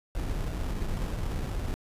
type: noise with sample-and-hold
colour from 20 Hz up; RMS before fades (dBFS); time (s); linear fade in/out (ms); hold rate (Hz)
brown; -31; 0.15-1.74; 0; 2100
effects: resampled to 32000 Hz